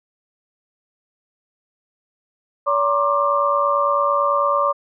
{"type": "tone cluster", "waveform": "sine", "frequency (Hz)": [570, 952, 1072, 1181], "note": ["C#5", "A#5", "C6", "D6"], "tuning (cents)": [48, 36, 42, 9], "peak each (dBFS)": [-20, -28, -21, -19], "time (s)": [2.66, 4.73], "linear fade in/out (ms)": 20, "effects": []}